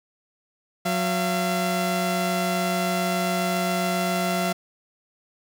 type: tone pair together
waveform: sawtooth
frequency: 182.32 / 682 Hz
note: F#3 / F5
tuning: -25 / -41 cents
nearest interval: octave + major seventh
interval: 2284 cents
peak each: -21 dBFS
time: 0.85-4.53 s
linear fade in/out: 10 ms
effects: none